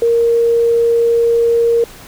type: tone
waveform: sine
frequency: 466.2 Hz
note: A#4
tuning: in tune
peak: -9 dBFS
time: 0.02-1.84 s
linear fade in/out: 2 ms
effects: pink hiss -37 dBFS RMS until 2.07 s